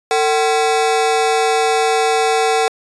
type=ring-modulated tone; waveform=40% pulse; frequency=606 Hz; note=D#5; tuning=46 cents flat; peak=-9 dBFS; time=0.11-2.68 s; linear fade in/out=0 ms; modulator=157 Hz; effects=resampled to 22050 Hz